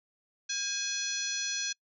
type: harmonic tone with a mistuned harmonic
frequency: 842 Hz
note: G#5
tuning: 24 cents sharp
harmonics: 2 / 3 / 4 / 5 / 6 / 7 / 8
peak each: -40 / -40 / -40 / -37 / -44 / -34 / -45 dBFS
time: 0.49-1.73 s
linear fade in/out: 10 ms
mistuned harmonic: 2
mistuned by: -76 cents
effects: noise-tail reverb RT60 0.1 s tail -26 dB re dry